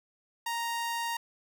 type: tone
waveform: sawtooth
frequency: 932.3 Hz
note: A#5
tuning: in tune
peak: -27 dBFS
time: 0.46-1.17 s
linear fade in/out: 5 ms
effects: none